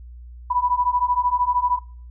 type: beating tone pair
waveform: sine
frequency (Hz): 978 / 991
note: B5 / B5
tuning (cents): -17 / +6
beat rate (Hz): 13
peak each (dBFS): -22 / -20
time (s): 0.5-1.79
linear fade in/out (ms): 10
effects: noise-tail reverb RT60 0.5 s tail -23 dB re dry + added 60 Hz sine -37 dBFS peak until 2.1 s